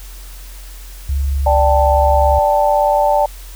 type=tone with pitch glide; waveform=sine; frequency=69.3 to 69.82 Hz; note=C#2 to C#2; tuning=0 to +13 cents; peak=-14 dBFS; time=1.09-2.39 s; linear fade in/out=5 ms; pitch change=+13 cents; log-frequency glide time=1.36-2.03 s
type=chord; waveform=sine; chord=D suspended fourth; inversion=none; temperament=just; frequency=587.3 / 783.1 / 881 Hz; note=D5 / G5 / A5; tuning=0 / -2 / +2 cents; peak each=-14 / -16 / -15 dBFS; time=1.46-3.26 s; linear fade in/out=5 ms
effects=added 44 Hz sine -31 dBFS peak until 3.55 s + white hiss -40 dBFS RMS until 3.55 s

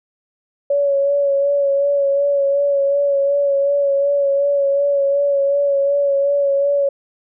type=tone with vibrato; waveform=sine; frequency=562 Hz; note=C#5; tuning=24 cents sharp; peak=-13 dBFS; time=0.7-6.89 s; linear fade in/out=5 ms; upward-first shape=sine; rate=2.7 Hz; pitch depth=25 cents each way; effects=none

